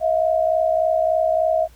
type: tone pair together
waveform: sine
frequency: 639.6 / 703 Hz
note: D#5 / F5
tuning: +48 / +11 cents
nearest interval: major second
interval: 163 cents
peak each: -17 / -21 dBFS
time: 0-1.68 s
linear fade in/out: 50 ms
effects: added 60 Hz sine -46 dBFS peak until 1.75 s + pink hiss -54 dBFS RMS until 1.75 s